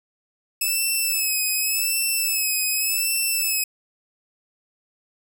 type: tone with vibrato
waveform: 5% pulse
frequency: 2600 Hz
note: E7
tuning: 24 cents flat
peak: -12 dBFS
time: 0.61-3.64 s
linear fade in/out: 5 ms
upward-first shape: sine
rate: 0.87 Hz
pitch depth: 56 cents each way
effects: none